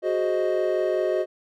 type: chord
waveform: triangle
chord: Ab dominant seventh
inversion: third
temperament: equal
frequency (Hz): 370 / 415.3 / 523.3 / 622.3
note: Gb4 / Ab4 / C5 / Eb5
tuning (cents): 0 / 0 / 0 / 0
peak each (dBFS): -23 / -28 / -27 / -23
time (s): 0.02-1.26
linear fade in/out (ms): 50
effects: none